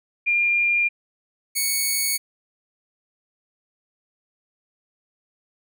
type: tone pair in turn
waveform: sine / 5% pulse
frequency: 2402 / 2224 Hz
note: D7 / C#7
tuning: +38 / +5 cents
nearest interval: minor second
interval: 133 cents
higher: first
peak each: -17 / -11 dBFS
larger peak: second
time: 0.26-0.89 / 1.55-2.18 s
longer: neither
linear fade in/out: 20 ms
effects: none